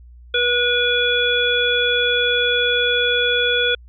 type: harmonic tone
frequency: 485.7 Hz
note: B4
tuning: 29 cents flat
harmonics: 1 / 3 / 5 / 7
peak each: -21 / -20 / -25 / -19 dBFS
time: 0.34-3.75 s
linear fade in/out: 5 ms
effects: added 60 Hz sine -40 dBFS peak until 3.88 s